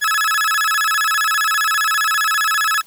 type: tone with vibrato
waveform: 40% pulse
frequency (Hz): 1480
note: F#6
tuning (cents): 0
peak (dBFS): -14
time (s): 0.01-2.82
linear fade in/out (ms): 20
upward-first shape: square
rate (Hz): 15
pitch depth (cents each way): 230
effects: white hiss -49 dBFS RMS until 2.86 s